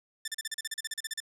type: tone bursts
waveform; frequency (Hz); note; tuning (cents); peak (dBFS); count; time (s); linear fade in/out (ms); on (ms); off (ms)
10% pulse; 1775; A6; +15; -23; 15; 0.25-1.203; 5; 29; 37
effects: low-pass 12000 Hz 12 dB/octave